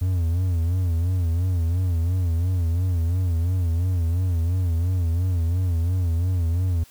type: tone with vibrato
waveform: triangle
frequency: 87.31 Hz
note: F2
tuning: in tune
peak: -17 dBFS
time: 0.01-6.84 s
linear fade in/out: 10 ms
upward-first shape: sine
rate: 2.9 Hz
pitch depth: 110 cents each way
effects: white hiss -52 dBFS RMS until 6.9 s